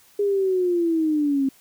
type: linear sweep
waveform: sine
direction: down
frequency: 411.3 to 265.3 Hz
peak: -18 dBFS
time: 0.19-1.49 s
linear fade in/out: 5 ms
effects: white hiss -55 dBFS RMS until 1.6 s